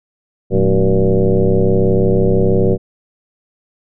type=tone with frequency modulation; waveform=sine; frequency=181.1 Hz; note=F#3; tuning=37 cents flat; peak=-9 dBFS; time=0.5-2.78 s; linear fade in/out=50 ms; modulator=98.7 Hz; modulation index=3.5; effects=none